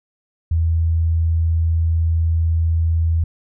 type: tone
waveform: sine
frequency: 82.1 Hz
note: E2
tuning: 6 cents flat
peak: -14 dBFS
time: 0.51-3.24 s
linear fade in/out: 5 ms
effects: none